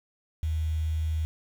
sine tone with quantisation, 79 Hz, D#2, 27 cents sharp, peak -25 dBFS, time 0.43-1.25 s, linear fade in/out 0 ms, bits 8, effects none

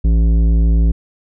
sine tone with tanh clipping, 55.8 Hz, A1, 25 cents sharp, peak -11 dBFS, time 0.04-0.92 s, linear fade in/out 10 ms, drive 12 dB, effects none

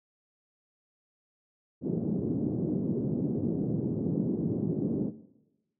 pink band-pass noise, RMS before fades -30 dBFS, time 1.81-5.12 s, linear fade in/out 50 ms, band 140 to 370 Hz, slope 24 dB/octave, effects noise-tail reverb RT60 1.0 s tail -17 dB re dry

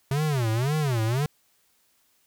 square tone with vibrato, 130.81 Hz, C3, in tune, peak -23 dBFS, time 0.11-1.26 s, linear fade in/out 2 ms, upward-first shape sine, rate 1.9 Hz, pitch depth 300 cents each way, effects white hiss -66 dBFS RMS until 2.26 s

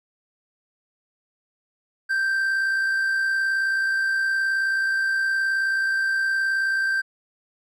triangle tone with amplitude modulation, 1568 Hz, G6, in tune, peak -17 dBFS, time 2.09-7.02 s, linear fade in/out 20 ms, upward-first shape sine, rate 59 Hz, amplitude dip 30%, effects none

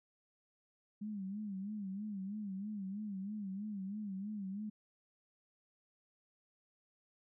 sine tone with vibrato, 201.4 Hz, G3, 47 cents sharp, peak -39 dBFS, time 1.01-4.7 s, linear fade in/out 10 ms, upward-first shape sine, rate 3.1 Hz, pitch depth 110 cents each way, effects none

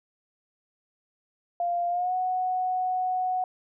sine tone with pitch glide, 697 to 738.4 Hz, F5 to F#5, -4 to -4 cents, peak -24 dBFS, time 1.6-3.44 s, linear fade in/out 2 ms, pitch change +100 cents, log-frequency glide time 1.89-2.14 s, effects none

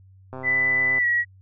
click train, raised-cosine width 1 ms, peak -22 dBFS, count 86, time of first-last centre 0.33-0.984 s, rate 130 Hz
sine tone with pitch glide, 1994 to 1917.2 Hz, B6 to A#6, +16 to +48 cents, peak -18 dBFS, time 0.43-1.25 s, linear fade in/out 50 ms, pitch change -68 cents, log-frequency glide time 0.98-1.06 s
effects added 95 Hz sine -48 dBFS peak until 1.41 s

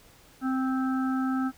harmonic tone, 261.6 Hz, C4, in tune, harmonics 1 / 3 / 5 / 6, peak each -25 / -37 / -35 / -41 dBFS, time 0.41-1.52 s, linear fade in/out 50 ms, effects pink hiss -56 dBFS RMS until 1.57 s

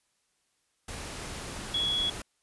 sine tone in noise, 3360 Hz, G#7, 19 cents sharp, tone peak -26 dBFS, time 1.74-2.1 s, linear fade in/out 5 ms, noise pink, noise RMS -39 dBFS, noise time 0.88-2.22 s, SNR +10 dB, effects white hiss -74 dBFS RMS until 2.42 s + resampled to 24000 Hz

